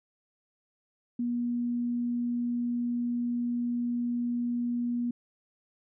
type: tone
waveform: sine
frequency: 240.4 Hz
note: B3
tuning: 46 cents flat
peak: -27 dBFS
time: 1.19-5.11 s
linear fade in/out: 5 ms
effects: none